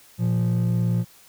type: tone pair together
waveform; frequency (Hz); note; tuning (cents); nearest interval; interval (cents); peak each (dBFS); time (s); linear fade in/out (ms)
triangle; 116.54 / 174.61; A#2 / F3; 0 / 0; perfect fifth; 700; -18 / -20; 0.18-1.05; 50
effects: tanh soft clip ceiling -13 dBFS + white hiss -52 dBFS RMS until 1.28 s

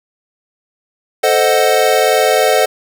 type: chord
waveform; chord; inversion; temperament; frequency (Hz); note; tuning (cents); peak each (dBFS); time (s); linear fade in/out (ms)
square; A diminished seventh; none; equal; 440 / 523.3 / 622.3 / 740; A4 / C5 / Eb5 / Gb5; 0 / 0 / 0 / 0; -16; 1.23-2.66; 10
effects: none

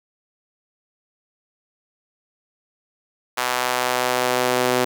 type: tone with high-pass filter sweep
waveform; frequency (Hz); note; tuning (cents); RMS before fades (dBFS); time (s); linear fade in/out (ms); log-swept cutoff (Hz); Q
sawtooth; 125.3; B2; +25; -21; 3.37-4.85; 10; 950 to 380; 1.1
effects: none

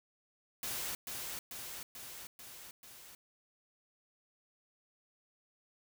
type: noise with echo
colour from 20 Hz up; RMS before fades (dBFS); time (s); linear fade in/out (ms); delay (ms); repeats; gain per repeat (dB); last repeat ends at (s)
white; -39; 0.63-0.95; 2; 440; 5; -3; 3.15
effects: none

